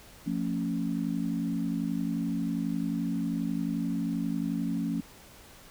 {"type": "chord", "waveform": "sine", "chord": "F augmented", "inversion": "none", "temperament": "equal with one note detuned", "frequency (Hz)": [174.61, 225.3, 277.2], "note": ["F3", "A3", "C#4"], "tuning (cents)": [0, 41, 0], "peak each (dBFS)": -32, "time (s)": [0.26, 5.01], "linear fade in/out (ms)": 10, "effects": ["pink hiss -52 dBFS RMS until 5.7 s"]}